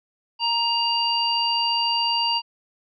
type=harmonic tone; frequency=937 Hz; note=A#5; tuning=9 cents sharp; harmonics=1 / 3 / 5; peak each=-24 / -24 / -24 dBFS; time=0.39-2.42 s; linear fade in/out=50 ms; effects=none